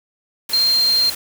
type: tone in noise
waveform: sine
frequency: 4186 Hz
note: C8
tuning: in tune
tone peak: -13 dBFS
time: 0.53-1.1 s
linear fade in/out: 5 ms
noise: white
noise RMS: -28 dBFS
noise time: 0.49-1.15 s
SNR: +12 dB
effects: none